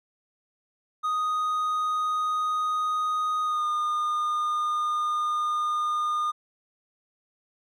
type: tone with pitch glide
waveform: triangle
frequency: 1244.5 to 1218.2 Hz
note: D#6 to D#6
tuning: 0 to -37 cents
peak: -22 dBFS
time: 1.03-6.32 s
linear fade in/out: 20 ms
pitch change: -37 cents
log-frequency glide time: 3.43-3.66 s
effects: none